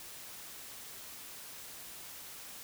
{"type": "silence", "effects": ["white hiss -48 dBFS RMS until 2.63 s"]}